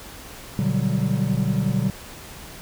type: chord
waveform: triangle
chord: G major seventh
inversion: first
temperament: equal with one note detuned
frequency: 121.77 / 146.83 / 185 / 196 Hz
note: B2 / D3 / F#3 / G3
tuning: -24 / 0 / 0 / 0 cents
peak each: -23 dBFS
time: 0.59-1.9 s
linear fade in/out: 0 ms
effects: pink hiss -40 dBFS RMS until 2.61 s